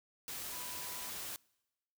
sine tone in noise, 990 Hz, B5, 4 cents sharp, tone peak -52 dBFS, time 0.52-1.09 s, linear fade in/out 0 ms, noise white, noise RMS -43 dBFS, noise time 0.28-1.36 s, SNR -12 dB, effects noise-tail reverb RT60 1.0 s tail -26 dB re dry

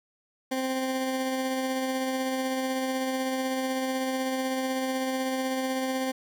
20% pulse tone with tremolo, 261.6 Hz, C4, in tune, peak -21 dBFS, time 0.51-6.12 s, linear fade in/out 10 ms, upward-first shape sine, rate 16 Hz, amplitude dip 25%, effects none

